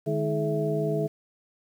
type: tone cluster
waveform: sine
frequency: 152.5 / 210.4 / 321.4 / 426.5 / 658 Hz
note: D#3 / G#3 / E4 / G#4 / E5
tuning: -34 / +23 / -44 / +46 / -3 cents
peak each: -28 / -36 / -33 / -28 / -31 dBFS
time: 0.06-1.08 s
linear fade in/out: 20 ms
effects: 9-bit